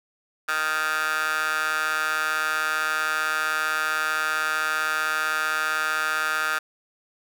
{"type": "tone with high-pass filter", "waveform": "15% pulse", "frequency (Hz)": 155.56, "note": "D#3", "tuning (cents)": 0, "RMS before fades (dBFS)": -25, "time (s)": [0.48, 6.59], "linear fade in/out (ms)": 10, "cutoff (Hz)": 1300, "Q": 4, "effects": []}